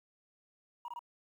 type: tone bursts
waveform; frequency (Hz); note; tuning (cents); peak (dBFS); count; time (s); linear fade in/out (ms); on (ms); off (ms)
sine; 955; A#5; +42; -37; 3; 0.85-0.992; 2; 32; 23
effects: tanh soft clip ceiling -38 dBFS + 11-bit